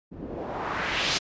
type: noise with low-pass filter sweep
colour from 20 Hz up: white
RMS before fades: -30 dBFS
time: 0.11-1.19 s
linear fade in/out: 20 ms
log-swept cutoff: 230 to 5100 Hz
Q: 1.5
effects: resampled to 16000 Hz